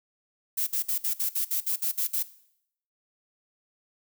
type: noise bursts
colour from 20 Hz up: violet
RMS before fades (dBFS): -27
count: 11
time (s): 0.57-2.23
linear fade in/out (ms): 10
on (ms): 100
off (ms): 56
effects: noise-tail reverb RT60 0.7 s tail -17 dB re dry